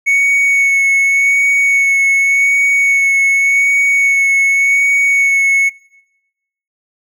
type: tone with vibrato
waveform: triangle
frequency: 2217 Hz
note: C#7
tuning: in tune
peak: -7 dBFS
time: 0.06-5.7 s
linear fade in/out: 20 ms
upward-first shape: sine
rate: 0.87 Hz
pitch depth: 16 cents each way
effects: noise-tail reverb RT60 1.0 s tail -24 dB re dry